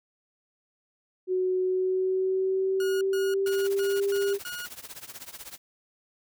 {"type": "tone with pitch glide", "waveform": "sine", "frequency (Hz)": [370, 398.9], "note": ["F#4", "G4"], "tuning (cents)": [0, 30], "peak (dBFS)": -23, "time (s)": [1.27, 4.39], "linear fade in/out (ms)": 50, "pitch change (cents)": 130, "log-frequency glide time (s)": [1.61, 4.11]}
{"type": "tone bursts", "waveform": "sawtooth", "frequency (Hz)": 1441, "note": "F#6", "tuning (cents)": -46, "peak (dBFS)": -31, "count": 6, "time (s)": [2.8, 4.66], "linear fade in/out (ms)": 2, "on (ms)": 210, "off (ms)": 120}
{"type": "noise with tremolo", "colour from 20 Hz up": "white", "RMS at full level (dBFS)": -39, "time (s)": [3.46, 5.58], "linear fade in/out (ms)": 10, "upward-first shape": "triangle", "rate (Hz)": 16, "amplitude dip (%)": 95}
{"effects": []}